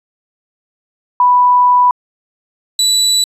sine / 30% pulse tone pair in turn, 987.8 / 3951 Hz, B5 / B7, 0 / 0 cents, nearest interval 2 octaves, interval 2400 cents, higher second, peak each -6 / -7 dBFS, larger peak first, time 1.2-1.91 / 2.79-3.24 s, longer first, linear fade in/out 2 ms, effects resampled to 32000 Hz

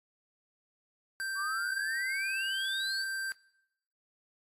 square tone, 1568 Hz, G6, in tune, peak -34 dBFS, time 1.2-3.32 s, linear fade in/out 0 ms
sine exponential sweep, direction up, 1118 to 4737 Hz, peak -34 dBFS, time 1.35-3.06 s, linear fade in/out 50 ms
effects noise-tail reverb RT60 0.9 s tail -24 dB re dry + AAC 48 kbps

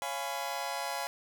sawtooth chord, C# dominant seventh, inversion none, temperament just, 554.4 / 693 / 831.5 / 997.9 Hz, C#5 / E#5 / G#5 / B5, 0 / -14 / +2 / +18 cents, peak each -37 / -35 / -34 / -36 dBFS, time 0.02-1.07 s, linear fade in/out 0 ms, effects none

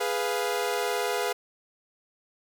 sawtooth chord, F diminished, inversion first, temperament equal, 415.3 / 493.9 / 698.5 Hz, Ab4 / Cb5 / F5, 0 / 0 / 0 cents, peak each -26 / -26 / -28 dBFS, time 0-1.33 s, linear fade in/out 10 ms, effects none

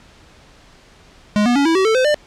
square tone with pitch steps, 208.7 / 242.5 / 281.8 / 327.5 / 380.6 / 442.2 / 513.9 / 597.2 Hz, G#3 / B3 / C#4 / E4 / F#4 / A4 / C5 / D5, +9 / -31 / +29 / -11 / +49 / +9 / -31 / +29 cents, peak -13 dBFS, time 1.36-2.144 s, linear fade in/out 0 ms, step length 98 ms, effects pink hiss -47 dBFS RMS until 2.26 s + low-pass 6000 Hz 12 dB/octave

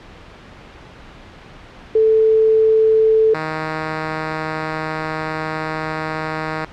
sine / 5% pulse tone pair in turn, 440 / 157.01 Hz, A4 / D#3, 0 / +16 cents, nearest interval octave + tritone, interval 1784 cents, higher first, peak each -10 dBFS, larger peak neither, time 1.95-3.34 / 3.34-6.65 s, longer second, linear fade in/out 5 ms, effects pink hiss -40 dBFS RMS until 6.72 s + low-pass 3000 Hz 12 dB/octave

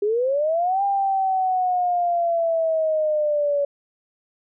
sine linear two-way sweep, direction up then down, 398.8 to 801 to 566 Hz, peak -18 dBFS, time 0.02-3.65 s, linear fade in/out 5 ms, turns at 0.83 s, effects none

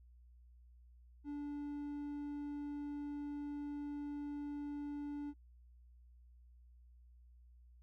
triangle tone, 290.1 Hz, D4, 21 cents flat, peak -38 dBFS, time 1.24-5.34 s, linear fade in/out 50 ms, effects noise-tail reverb RT60 0.1 s tail -23 dB re dry + added 60 Hz sine -59 dBFS peak until 7.82 s

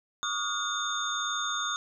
sine tone cluster, 1125 / 1227 / 1426 / 3617 / 6590 Hz, C#6 / D#6 / F6 / A7 / G#8, +25 / -25 / +36 / +47 / -14 cents, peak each -37 / -35 / -35 / -33 / -36 dBFS, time 0.23-1.76 s, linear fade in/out 0 ms, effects none

